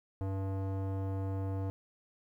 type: tone with low-pass filter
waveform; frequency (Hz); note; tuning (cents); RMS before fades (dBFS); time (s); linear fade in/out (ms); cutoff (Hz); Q
square; 96.5; G2; -27; -35; 0.21-1.7; 0; 770; 1.1
effects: 11-bit